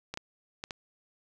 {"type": "clicks", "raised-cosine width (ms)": 0.2, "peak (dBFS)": -19, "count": 4, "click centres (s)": [0.14, 0.174, 0.639, 0.708], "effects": []}